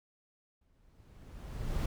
brown noise with exponential growth, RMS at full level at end -31 dBFS, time 0.61-1.86 s, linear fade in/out 5 ms, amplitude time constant 270 ms, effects none

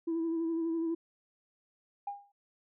sine tone with vibrato, 329.6 Hz, E4, in tune, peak -28 dBFS, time 0.07-0.95 s, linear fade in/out 10 ms, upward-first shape sine, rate 12 Hz, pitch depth 29 cents each way
sine tone with exponential decay, 808 Hz, G#5, 48 cents flat, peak -31 dBFS, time 2.07-2.32 s, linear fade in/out 5 ms, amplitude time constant 53 ms
effects tanh soft clip ceiling -27 dBFS

